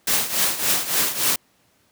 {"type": "noise with tremolo", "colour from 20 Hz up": "white", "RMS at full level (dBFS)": -18, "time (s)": [0.07, 1.36], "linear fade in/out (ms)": 5, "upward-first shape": "triangle", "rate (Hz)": 3.5, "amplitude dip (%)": 80, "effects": ["pink hiss -61 dBFS RMS until 1.91 s", "high-pass 100 Hz 12 dB/octave"]}